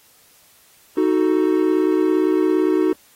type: chord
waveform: triangle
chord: D# diminished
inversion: none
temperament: equal with one note detuned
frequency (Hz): 312.4 / 370 / 440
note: D#4 / F#4 / A4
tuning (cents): +7 / 0 / 0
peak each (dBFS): -16 / -16 / -22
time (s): 0.97-2.93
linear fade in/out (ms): 5
effects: white hiss -53 dBFS RMS until 3.15 s + AAC 48 kbps